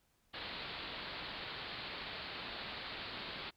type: low-pass noise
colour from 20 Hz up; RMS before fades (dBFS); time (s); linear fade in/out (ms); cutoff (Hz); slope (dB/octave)
white; -45; 0.33-3.51; 20; 4500; 96
effects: pink hiss -75 dBFS RMS until 3.56 s

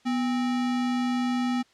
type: tone with sample-and-hold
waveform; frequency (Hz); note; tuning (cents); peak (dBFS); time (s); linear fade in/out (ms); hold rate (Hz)
sine; 246.9; B3; 0; -23; 0.05-1.63; 20; 1050
effects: white hiss -61 dBFS RMS until 1.73 s + low-pass 5000 Hz 12 dB/octave

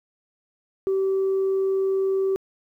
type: tone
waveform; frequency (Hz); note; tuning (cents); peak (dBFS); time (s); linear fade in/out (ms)
sine; 385.3; G4; -30; -18; 0.87-2.36; 0
effects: tanh soft clip ceiling -17 dBFS + 10-bit

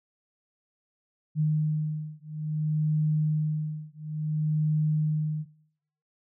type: beating tone pair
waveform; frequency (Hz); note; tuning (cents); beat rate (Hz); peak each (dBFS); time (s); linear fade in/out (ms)
sine; 153.3 / 153.88; D#3 / D#3; -25 / -19; 0.58; -27; 1.35-5.46; 50
effects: noise-tail reverb RT60 0.7 s tail -20 dB re dry

